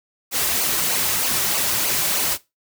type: noise with flanger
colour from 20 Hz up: white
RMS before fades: -21 dBFS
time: 0.31-2.38 s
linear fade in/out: 50 ms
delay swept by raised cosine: 0.54 to 4.44 ms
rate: 3.2 Hz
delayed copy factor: -0.6
effects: noise-tail reverb RT60 0.2 s tail -17 dB re dry